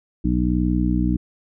harmonic tone, 61 Hz, B1, 21 cents flat, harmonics 1 / 2 / 3 / 4 / 5, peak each -22 / -28 / -22 / -25 / -23 dBFS, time 0.24-1.17 s, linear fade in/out 10 ms, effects none

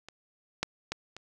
clicks, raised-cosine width 0.2 ms, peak -27 / -11 / -15 / -26 dBFS, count 4, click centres 0.086 / 0.63 / 0.92 / 1.166 s, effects none

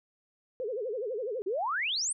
sine tone with vibrato, 463.4 Hz, A#4, 10 cents flat, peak -31 dBFS, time 0.6-1.42 s, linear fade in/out 0 ms, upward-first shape sine, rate 12 Hz, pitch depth 230 cents each way
sine exponential sweep, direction up, 349.2 to 9397 Hz, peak -28 dBFS, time 1.46-2.13 s, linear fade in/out 10 ms
effects none

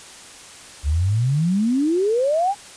sine exponential sweep, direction up, 67.9 to 837 Hz, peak -16 dBFS, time 0.83-2.55 s, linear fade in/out 50 ms, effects white hiss -41 dBFS RMS until 2.76 s + resampled to 22050 Hz

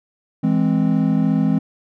triangle chord, E augmented, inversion none, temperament equal, 164.81 / 207.7 / 261.6 Hz, E3 / G#3 / B#3, 0 / 0 / 0 cents, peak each -17 dBFS, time 0.43-1.59 s, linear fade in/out 10 ms, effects none

